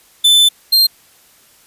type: tone pair in turn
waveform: 45% pulse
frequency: 3520 / 4186 Hz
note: A7 / C8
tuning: 0 / 0 cents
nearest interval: minor third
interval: 300 cents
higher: second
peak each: -7 dBFS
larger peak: neither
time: 0.24-0.49 / 0.72-0.87 s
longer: first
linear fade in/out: 10 ms
effects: white hiss -49 dBFS RMS until 1.66 s + resampled to 32000 Hz